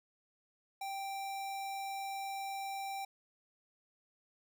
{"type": "tone", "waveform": "square", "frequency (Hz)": 784, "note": "G5", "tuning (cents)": 0, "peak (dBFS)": -39, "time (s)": [0.81, 3.05], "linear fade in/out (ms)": 5, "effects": []}